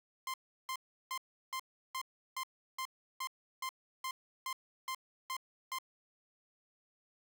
sawtooth tone bursts, 1046.5 Hz, C6, in tune, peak -33 dBFS, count 14, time 0.27-5.786 s, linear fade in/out 2 ms, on 69 ms, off 350 ms, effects none

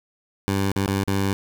15% pulse tone with dropouts, 98 Hz, G2, in tune, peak -14 dBFS, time 0.48-1.33 s, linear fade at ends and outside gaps 0 ms, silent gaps 0.717-0.761 / 0.861-0.879 / 1.038-1.076 s, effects none

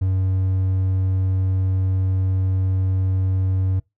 triangle tone, 94.3 Hz, F#2, 33 cents sharp, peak -15 dBFS, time 0.01-3.8 s, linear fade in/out 10 ms, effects noise-tail reverb RT60 0.2 s tail -24 dB re dry

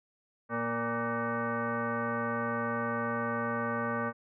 sine tone with frequency modulation, 466.2 Hz, A#4, in tune, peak -29 dBFS, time 0.49-4.13 s, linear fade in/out 50 ms, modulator 350 Hz, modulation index 3.3, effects none

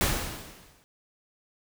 pink noise with exponential decay, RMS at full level -23 dBFS, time 0.01-0.84 s, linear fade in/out 0 ms, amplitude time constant 180 ms, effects none

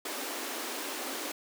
pink high-pass noise, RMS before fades -37 dBFS, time 0.05-1.32 s, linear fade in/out 5 ms, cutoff 240 Hz, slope 96 dB/octave, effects none

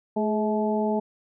harmonic tone with a mistuned harmonic, 215.2 Hz, A3, 38 cents flat, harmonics 1 / 2 / 3 / 4, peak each -25 / -27 / -29 / -30 dBFS, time 0.16-1 s, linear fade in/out 10 ms, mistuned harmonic 2, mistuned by -39 cents, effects none

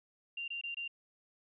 sine tone bursts, 2779 Hz, F7, 9 cents flat, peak -37 dBFS, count 4, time 0.37-0.879 s, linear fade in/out 5 ms, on 110 ms, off 23 ms, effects none

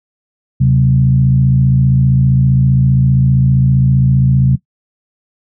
sine tone with frequency modulation, 130.81 Hz, C3, in tune, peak -6 dBFS, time 0.6-4.56 s, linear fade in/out 10 ms, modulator 55.2 Hz, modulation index 0.75, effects noise-tail reverb RT60 0.1 s tail -18 dB re dry + high-pass 80 Hz 12 dB/octave

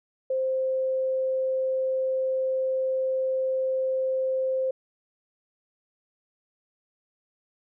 sine tone, 523.3 Hz, C5, in tune, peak -23 dBFS, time 0.3-4.71 s, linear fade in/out 5 ms, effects none

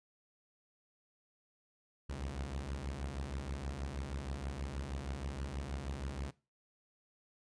sawtooth beating tone pair, 64.5 / 70.8 Hz, C2 / C#2, -24 / +37 cents, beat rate 6.3 Hz, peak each -39 / -37 dBFS, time 2.09-6.31 s, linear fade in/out 10 ms, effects noise-tail reverb RT60 0.3 s tail -20 dB re dry + resampled to 22050 Hz

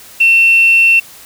sine tone with quantisation, 2700 Hz, E7, 41 cents sharp, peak -5 dBFS, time 0.2-1 s, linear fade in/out 10 ms, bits 5, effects white hiss -37 dBFS RMS until 1.25 s

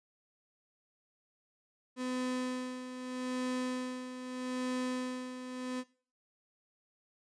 35% pulse tone with tremolo, 253.4 Hz, B3, 45 cents sharp, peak -31 dBFS, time 1.96-5.84 s, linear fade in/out 50 ms, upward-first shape sine, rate 0.8 Hz, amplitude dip 65%, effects noise-tail reverb RT60 0.4 s tail -18 dB re dry + resampled to 22050 Hz

